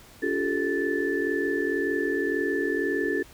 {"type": "tone cluster", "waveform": "sine", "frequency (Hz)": [285, 349.9, 394.6, 436.5, 1753], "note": ["C#4", "F4", "G4", "A4", "A6"], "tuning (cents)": [48, 3, 11, -14, -7], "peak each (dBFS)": -30, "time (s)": [0.22, 3.23], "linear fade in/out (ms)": 10, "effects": ["pink hiss -51 dBFS RMS until 3.33 s"]}